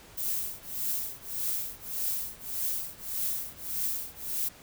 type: noise with tremolo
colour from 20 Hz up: violet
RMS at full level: -29 dBFS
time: 0.17-4.49 s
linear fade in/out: 10 ms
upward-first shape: triangle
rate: 1.7 Hz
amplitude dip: 100%
effects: pink hiss -52 dBFS RMS until 4.62 s